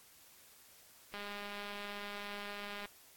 click train, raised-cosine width 0.3 ms, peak -28 dBFS, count 351, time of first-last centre 1.14-2.856 s, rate 204 Hz, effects white hiss -61 dBFS RMS until 3.16 s + AAC 64 kbps

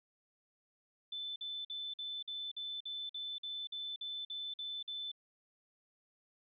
sine tone bursts, 3520 Hz, A7, in tune, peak -39 dBFS, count 14, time 1.12-5.117 s, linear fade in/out 5 ms, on 240 ms, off 49 ms, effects none

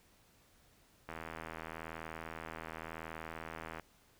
click train, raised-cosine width 0.5 ms, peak -28 dBFS, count 220, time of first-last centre 1.09-3.797 s, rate 80.9 Hz, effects pink hiss -67 dBFS RMS until 4.19 s

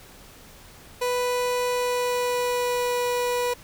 30% pulse tone with pitch glide, 493.9 to 489.1 Hz, B4 to B4, 0 to -17 cents, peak -20 dBFS, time 1.01-3.54 s, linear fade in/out 10 ms, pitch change -17 cents, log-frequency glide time 1.63-3.05 s, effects pink hiss -48 dBFS RMS until 3.63 s

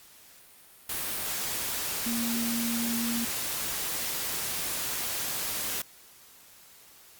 sine tone in noise, 233.1 Hz, A#3, in tune, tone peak -29 dBFS, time 2.06-3.25 s, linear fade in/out 5 ms, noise white, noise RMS -32 dBFS, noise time 0.89-5.82 s, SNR 0 dB, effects white hiss -54 dBFS RMS until 7.19 s + Opus 48 kbps

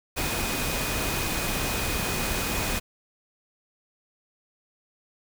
sine tone in noise, 2489 Hz, D#7, in tune, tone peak -36 dBFS, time 0.16-2.8 s, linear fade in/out 20 ms, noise pink, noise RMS -28 dBFS, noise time 0.16-2.8 s, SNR -11 dB, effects none

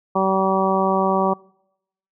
harmonic tone, 191.4 Hz, G3, 41 cents flat, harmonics 1 / 2 / 3 / 4 / 5 / 6, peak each -23 / -23 / -23 / -23 / -23 / -23 dBFS, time 0.15-1.34 s, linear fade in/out 10 ms, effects noise-tail reverb RT60 0.8 s tail -25 dB re dry

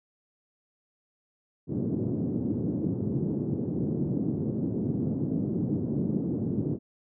white band-pass noise, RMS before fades -29 dBFS, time 1.67-6.79 s, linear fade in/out 50 ms, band 110 to 310 Hz, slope 24 dB/octave, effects none

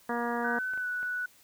harmonic tone, 237.6 Hz, A#3, 33 cents sharp, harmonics 1 / 2 / 3 / 4 / 5 / 6 / 7 / 8, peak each -34 / -35 / -36 / -36 / -39 / -42 / -38 / -45 dBFS, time 0.09-0.59 s, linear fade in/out 5 ms
sine tone with pitch glide, 1511 to 1479 Hz, F#6 to F#6, +36 to -1 cents, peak -30 dBFS, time 0.44-1.26 s, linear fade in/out 5 ms, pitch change -37 cents, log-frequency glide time 0.78-0.87 s
clicks, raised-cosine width 0.5 ms, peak -32 dBFS, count 3, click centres 0.736 / 0.776 / 1.03 s
effects white hiss -60 dBFS RMS until 1.43 s

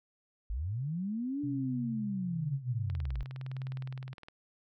sine linear two-way sweep, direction up then down, 46 to 293.7 to 48.5 Hz, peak -32 dBFS, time 0.5-3.23 s, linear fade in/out 0 ms, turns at 1.42 s
sine tone with tremolo, 130.81 Hz, C3, in tune, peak -35 dBFS, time 1.43-4.14 s, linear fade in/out 10 ms, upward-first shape sine, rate 1 Hz, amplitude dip 50%
click train, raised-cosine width 0.3 ms, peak -32 dBFS, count 28, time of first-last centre 2.9-4.285 s, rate 19.5 Hz
effects none

